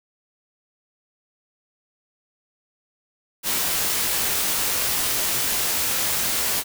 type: noise with comb filter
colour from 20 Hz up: white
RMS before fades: -23 dBFS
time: 3.43-6.64 s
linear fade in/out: 50 ms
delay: 20 ms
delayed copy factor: -0.5
effects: none